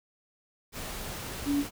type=tone in noise; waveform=sine; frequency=285.7 Hz; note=D4; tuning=48 cents flat; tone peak=-24 dBFS; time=1.45-1.65 s; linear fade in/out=50 ms; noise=pink; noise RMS=-38 dBFS; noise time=0.72-1.71 s; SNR=+11 dB; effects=none